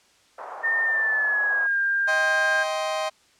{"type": "band-pass noise", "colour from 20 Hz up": "pink", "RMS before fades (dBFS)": -37, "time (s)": [0.38, 1.67], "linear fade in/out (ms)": 5, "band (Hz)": [640, 1200], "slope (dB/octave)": 24}
{"type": "tone with pitch glide", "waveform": "sine", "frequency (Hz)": [1815, 1598.4], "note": ["A#6", "G6"], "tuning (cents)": [-47, 33], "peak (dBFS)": -20, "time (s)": [0.63, 2.64], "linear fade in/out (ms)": 20, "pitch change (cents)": -220, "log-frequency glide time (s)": [0.84, 1.79]}
{"type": "chord", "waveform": "40% pulse", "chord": "C minor", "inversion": "first", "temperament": "just", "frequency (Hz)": [627.9, 784.9, 1046.5], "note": ["Eb5", "G5", "C6"], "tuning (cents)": [16, 2, 0], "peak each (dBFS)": [-26, -30, -30], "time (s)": [2.07, 3.1], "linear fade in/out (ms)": 20}
{"effects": ["white hiss -59 dBFS RMS until 3.39 s", "low-pass 7000 Hz 12 dB/octave"]}